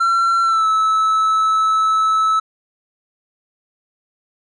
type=tone with pitch glide; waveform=triangle; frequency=1358 to 1303.4 Hz; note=F6 to E6; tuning=-49 to -20 cents; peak=-11 dBFS; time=0-2.4 s; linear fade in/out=10 ms; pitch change=-71 cents; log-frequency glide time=0.43-0.67 s; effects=resampled to 24000 Hz